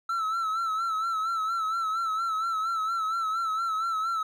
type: tone with vibrato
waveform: triangle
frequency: 1322 Hz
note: E6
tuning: 5 cents sharp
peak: -24 dBFS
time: 0.09-4.23 s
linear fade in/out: 5 ms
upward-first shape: sine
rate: 4.3 Hz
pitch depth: 60 cents each way
effects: none